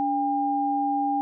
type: tone pair together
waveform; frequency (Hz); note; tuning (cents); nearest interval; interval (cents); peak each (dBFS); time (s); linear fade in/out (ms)
sine; 287.3 / 803; D4 / G5; -38 / +41; octave + tritone; 1779; -27 / -23; 0-1.21; 0
effects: none